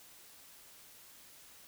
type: silence
effects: white hiss -57 dBFS RMS until 1.67 s